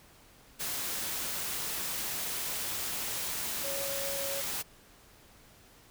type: tone in noise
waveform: sine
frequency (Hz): 554.4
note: C#5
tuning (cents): 0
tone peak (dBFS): -37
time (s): 3.63-4.42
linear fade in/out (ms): 20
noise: white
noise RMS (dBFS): -35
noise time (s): 0.59-4.63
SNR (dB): -5
effects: pink hiss -58 dBFS RMS until 5.9 s